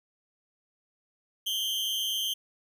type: tone with amplitude modulation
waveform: 40% pulse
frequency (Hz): 3136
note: G7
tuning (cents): 0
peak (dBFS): -24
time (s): 1.46-2.34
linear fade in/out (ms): 10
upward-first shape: sine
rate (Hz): 213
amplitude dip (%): 75
effects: none